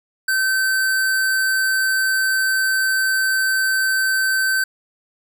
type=tone; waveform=square; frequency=1542 Hz; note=G6; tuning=29 cents flat; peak=-17 dBFS; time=0.28-4.64 s; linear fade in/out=5 ms; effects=none